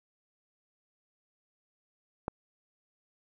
click, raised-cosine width 1 ms, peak -17 dBFS, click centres 2.281 s, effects none

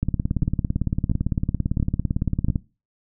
two click trains, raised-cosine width 5 ms, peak -9 / -9 dBFS, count 46 / 4, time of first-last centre 0.03-2.558 / 0.43-2.485 s, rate 17.8 / 1.46 Hz, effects noise-tail reverb RT60 0.3 s tail -20 dB re dry

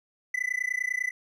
triangle tone with amplitude modulation, 2000 Hz, B6, 21 cents sharp, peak -21 dBFS, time 0.34-1.11 s, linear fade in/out 5 ms, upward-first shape sine, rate 30 Hz, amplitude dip 100%, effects none

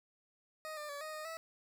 20% pulse tone with pitch steps, 624 / 598 / 572 / 622 / 617 / 650 Hz, D#5 / D5 / D5 / D#5 / D#5 / E5, +5 / +31 / -46 / -1 / -15 / -24 cents, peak -37 dBFS, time 0.65-1.37 s, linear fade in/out 0 ms, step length 120 ms, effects none

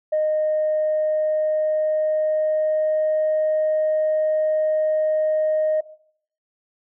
sine tone with pitch glide, 617 to 620.6 Hz, D#5 to D#5, -15 to -5 cents, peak -16 dBFS, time 0.12-5.81 s, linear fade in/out 10 ms, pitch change +10 cents, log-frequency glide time 0.77-3.28 s, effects noise-tail reverb RT60 0.6 s tail -18 dB re dry + tanh soft clip ceiling -14 dBFS

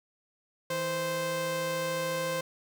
sawtooth tone pair together, 162.41 / 521 Hz, E3 / C5, -25 / -7 cents, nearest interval octave + minor sixth, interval 2018 cents, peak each -34 / -26 dBFS, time 0.7-2.41 s, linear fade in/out 5 ms, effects none

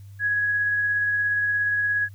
sine tone with tremolo, 1668 Hz, G#6, 7 cents sharp, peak -19 dBFS, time 0.19-2.09 s, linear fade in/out 50 ms, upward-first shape triangle, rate 17 Hz, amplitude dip 25%, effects added 99 Hz sine -40 dBFS peak until 2.14 s + white hiss -62 dBFS RMS until 2.14 s

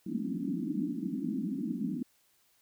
white band-pass noise, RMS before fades -34 dBFS, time 0.06-2.03 s, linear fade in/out 5 ms, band 170 to 320 Hz, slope 96 dB/octave, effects white hiss -69 dBFS RMS until 2.61 s

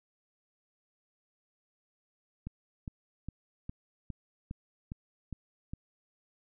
click train, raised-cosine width 5 ms, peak -26 dBFS, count 9, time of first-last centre 2.47-5.735 s, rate 2.45 Hz, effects none

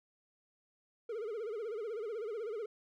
triangle tone with vibrato, 440 Hz, A4, in tune, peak -35 dBFS, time 1.09-2.66 s, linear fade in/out 5 ms, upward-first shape sine, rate 16 Hz, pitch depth 140 cents each way, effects none

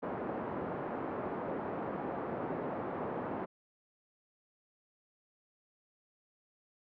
pink band-pass noise, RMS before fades -38 dBFS, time 0.02-3.46 s, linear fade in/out 20 ms, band 240 to 1000 Hz, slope 12 dB/octave, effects low-pass 2000 Hz 12 dB/octave

